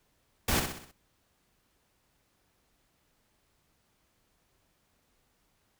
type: noise with echo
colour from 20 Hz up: pink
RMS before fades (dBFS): -27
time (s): 0.48-0.6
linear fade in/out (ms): 5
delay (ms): 63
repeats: 5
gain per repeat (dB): -6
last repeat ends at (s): 0.915
effects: pink hiss -72 dBFS RMS until 5.79 s